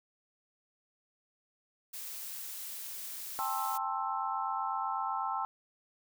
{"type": "noise", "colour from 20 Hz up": "blue", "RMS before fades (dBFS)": -42, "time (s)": [1.93, 3.78], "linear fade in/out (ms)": 10}
{"type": "chord", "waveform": "sine", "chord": "A minor seventh", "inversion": "third", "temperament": "just", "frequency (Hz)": [792, 880, 1056, 1320], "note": ["G5", "A5", "C6", "E6"], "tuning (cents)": [18, 0, 16, 2], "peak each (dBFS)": -37, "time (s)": [3.39, 5.45], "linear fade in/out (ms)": 0}
{"effects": []}